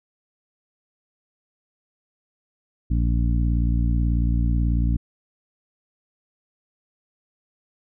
harmonic tone, 58.27 Hz, A#1, in tune, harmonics 1 / 2 / 3 / 4 / 5, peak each -19 / -25 / -29 / -31 / -33 dBFS, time 2.9-4.97 s, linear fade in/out 10 ms, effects none

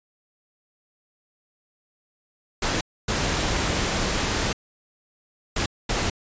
pink noise bursts at uneven times, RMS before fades -24 dBFS, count 4, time 2.62-2.81 / 3.08-4.53 / 5.56-5.66 / 5.89-6.1 s, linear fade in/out 5 ms, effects resampled to 16000 Hz

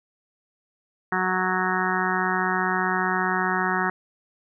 harmonic tone, 184.9 Hz, F#3, 1 cent flat, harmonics 1 / 2 / 4 / 5 / 6 / 7 / 8 / 9 / 10, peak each -30 / -30 / -30 / -30 / -30 / -30 / -30 / -30 / -30 dBFS, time 1.12-3.9 s, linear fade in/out 2 ms, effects none

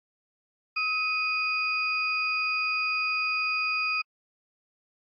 sine tone cluster, 1275 / 2489 / 4834 Hz, D#6 / D#7 / D8, +42 / 0 / +49 cents, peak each -32 / -26 / -35 dBFS, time 0.76-4.02 s, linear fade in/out 10 ms, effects AAC 48 kbps

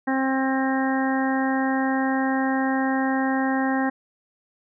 harmonic tone, 265.6 Hz, C4, 26 cents sharp, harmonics 1 / 2 / 3 / 4 / 5 / 6 / 7, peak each -22 / -31 / -27 / -33 / -39 / -32 / -31 dBFS, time 0.07-3.9 s, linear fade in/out 10 ms, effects none

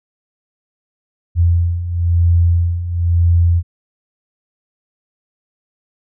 sine beating tone pair, 85 / 86 Hz, F2 / F2, -46 / -26 cents, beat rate 1 Hz, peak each -17 / -12 dBFS, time 1.35-3.63 s, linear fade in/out 50 ms, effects none

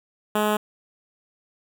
10% pulse tone with notch filter, 211.3 Hz, G#3, 30 cents sharp, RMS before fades -22 dBFS, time 0.35-0.57 s, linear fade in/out 5 ms, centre 5100 Hz, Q 1.1, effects none

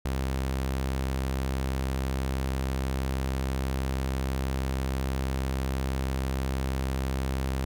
sawtooth tone, 66.2 Hz, C2, 21 cents sharp, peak -23 dBFS, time 0.05-7.65 s, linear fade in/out 5 ms, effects none

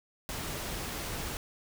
pink noise, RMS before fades -37 dBFS, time 0.29-1.37 s, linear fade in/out 0 ms, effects none

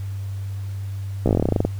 slowing click train, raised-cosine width 2 ms, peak -5 dBFS, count 15, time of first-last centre 1.26-1.65 s, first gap 15 ms, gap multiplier 1.09, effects added 98 Hz sine -26 dBFS peak until 1.79 s + pink hiss -49 dBFS RMS until 1.79 s

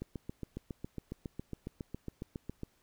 click train, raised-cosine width 3 ms, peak -26 dBFS, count 20, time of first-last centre 0.02-2.633 s, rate 7.27 Hz, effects pink hiss -71 dBFS RMS until 2.82 s

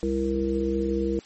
harmonic tone, 66.9 Hz, C2, 39 cents sharp, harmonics 1 / 3 / 5 / 7, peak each -31 / -29 / -26 / -28 dBFS, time 0.03-1.19 s, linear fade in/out 0 ms, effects white hiss -50 dBFS RMS until 1.25 s + MP3 32 kbps

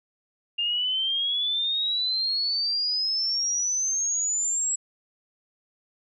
sine exponential sweep, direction up, 2800 to 7750 Hz, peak -23 dBFS, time 0.58-4.76 s, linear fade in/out 10 ms, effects none

